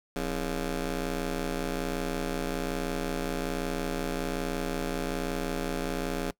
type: ring-modulated tone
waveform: 15% pulse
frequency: 146.6 Hz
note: D3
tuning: 3 cents flat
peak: -20 dBFS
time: 0.16-6.31 s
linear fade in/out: 2 ms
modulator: 116 Hz
effects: noise-tail reverb RT60 0.1 s tail -22 dB re dry